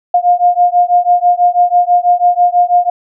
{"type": "beating tone pair", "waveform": "sine", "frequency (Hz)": [706, 712.1], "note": ["F5", "F5"], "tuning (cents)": [19, 33], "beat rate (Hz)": 6.1, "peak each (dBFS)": -10, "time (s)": [0.14, 2.9], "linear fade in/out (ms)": 5, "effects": []}